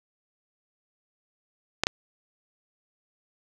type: clicks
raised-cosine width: 0.2 ms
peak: -4 dBFS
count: 2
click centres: 1.836 / 1.869 s
effects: none